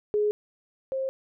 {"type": "tone pair in turn", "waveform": "sine", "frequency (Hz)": [418.8, 531.4], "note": ["G#4", "C5"], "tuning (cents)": [15, 27], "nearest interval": "major third", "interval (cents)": 412, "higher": "second", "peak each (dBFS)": [-21, -26], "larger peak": "first", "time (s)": [[0.14, 0.31], [0.92, 1.09]], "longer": "neither", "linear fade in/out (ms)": 0, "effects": []}